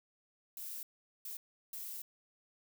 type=noise bursts at uneven times; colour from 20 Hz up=violet; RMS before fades=-44 dBFS; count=3; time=0.57-0.83 / 1.25-1.37 / 1.73-2.02 s; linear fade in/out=2 ms; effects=none